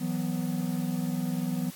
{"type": "chord", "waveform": "triangle", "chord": "E suspended second", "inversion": "none", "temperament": "equal with one note detuned", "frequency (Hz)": [164.81, 185, 248.5], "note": ["E3", "F#3", "B3"], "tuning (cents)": [0, 0, 11], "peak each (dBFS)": -30, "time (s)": [0, 1.71], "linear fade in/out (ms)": 20, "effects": ["white hiss -47 dBFS RMS until 1.75 s", "AAC 64 kbps"]}